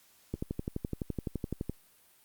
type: click train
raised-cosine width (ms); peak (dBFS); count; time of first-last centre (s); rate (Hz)
3; -20; 17; 0.34-1.696; 11.8
effects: white hiss -63 dBFS RMS until 2.24 s + Opus 48 kbps